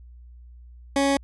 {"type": "tone", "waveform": "20% pulse", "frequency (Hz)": 277.2, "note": "C#4", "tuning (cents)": 0, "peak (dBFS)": -14, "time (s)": [0.96, 1.17], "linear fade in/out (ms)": 2, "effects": ["added 60 Hz sine -43 dBFS peak until 1.23 s", "resampled to 24000 Hz"]}